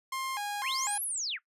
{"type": "tone with vibrato", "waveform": "sawtooth", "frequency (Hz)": 932.3, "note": "A#5", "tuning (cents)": 0, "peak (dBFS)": -29, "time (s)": [0.12, 0.98], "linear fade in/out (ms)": 5, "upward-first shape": "square", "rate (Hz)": 2, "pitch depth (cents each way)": 220}
{"type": "linear two-way sweep", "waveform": "sine", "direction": "up then down", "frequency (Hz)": [1159, 11550, 1159], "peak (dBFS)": -31, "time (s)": [0.62, 1.39], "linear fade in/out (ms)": 50, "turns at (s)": 1.03}
{"effects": ["noise-tail reverb RT60 0.1 s tail -18 dB re dry", "resampled to 32000 Hz"]}